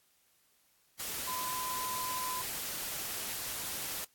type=tone in noise; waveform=sine; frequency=1014 Hz; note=B5; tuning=45 cents sharp; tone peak=-36 dBFS; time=1.27-2.42 s; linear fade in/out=10 ms; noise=white; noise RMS=-38 dBFS; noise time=0.99-4.05 s; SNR=-1 dB; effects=white hiss -70 dBFS RMS until 4.14 s + AAC 64 kbps